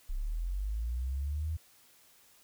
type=linear sweep; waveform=sine; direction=up; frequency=31.29 to 81.5 Hz; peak=-31 dBFS; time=0.09-1.57 s; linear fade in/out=10 ms; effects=white hiss -62 dBFS RMS until 2.43 s